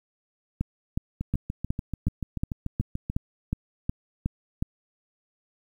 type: two click trains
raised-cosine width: 5 ms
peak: -17 / -13 dBFS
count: 14 / 12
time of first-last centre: 1.21-3.1 / 0.61-4.625 s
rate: 6.88 / 2.74 Hz
effects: 9-bit